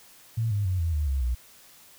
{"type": "tone with pitch steps", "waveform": "sine", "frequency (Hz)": [113.4, 102.2, 92.11, 83.01, 74.82, 67.43, 60.77], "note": ["A#2", "G#2", "F#2", "E2", "D2", "C#2", "B1"], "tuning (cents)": [-47, -27, -7, 13, 33, -47, -27], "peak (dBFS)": -23, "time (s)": [0.37, 1.35], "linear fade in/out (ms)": 10, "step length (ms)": 140, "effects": ["white hiss -53 dBFS RMS until 1.98 s"]}